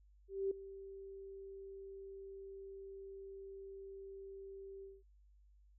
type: tone with ADSR envelope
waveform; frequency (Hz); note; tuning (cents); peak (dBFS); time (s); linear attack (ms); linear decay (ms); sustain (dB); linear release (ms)
sine; 390; G4; -9; -32; 0.28-5.03; 230; 5; -16; 200
effects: added 50 Hz sine -63 dBFS peak until 5.78 s